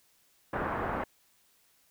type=low-pass noise; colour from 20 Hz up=white; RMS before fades=-33 dBFS; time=0.53-1.04 s; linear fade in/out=5 ms; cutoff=1400 Hz; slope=24 dB/octave; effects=white hiss -67 dBFS RMS until 1.9 s